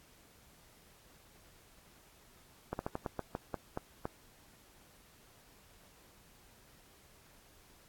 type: slowing click train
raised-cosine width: 1 ms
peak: -21 dBFS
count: 10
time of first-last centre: 2.73-4.055 s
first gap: 61 ms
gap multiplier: 1.21
effects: pink hiss -62 dBFS RMS until 7.88 s + AAC 64 kbps